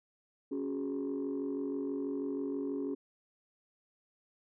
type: chord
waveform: sine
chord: C# suspended fourth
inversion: none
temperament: just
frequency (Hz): 277.2 / 369.6 / 415.8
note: C#4 / F#4 / G#4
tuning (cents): 0 / -2 / +2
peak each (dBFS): -34 / -39 / -38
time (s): 0.51-2.95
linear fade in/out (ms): 10
effects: tanh soft clip ceiling -28 dBFS